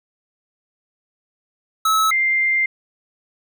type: tone pair in turn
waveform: square / sine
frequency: 1297 / 2097 Hz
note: E6 / C7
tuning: -28 / +3 cents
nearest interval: minor sixth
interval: 831 cents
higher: second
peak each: -15 dBFS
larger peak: neither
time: 1.85-2.11 / 2.11-2.66 s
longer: second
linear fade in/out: 5 ms
effects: none